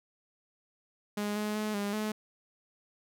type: tone with pitch steps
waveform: sawtooth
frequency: 207.1 / 211 / 213.4 / 202.8 / 214.1 Hz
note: G#3 / G#3 / G#3 / G#3 / A3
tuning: -5 / +28 / +47 / -41 / -47 cents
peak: -27 dBFS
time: 1.17-2.12 s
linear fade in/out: 5 ms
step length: 190 ms
effects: none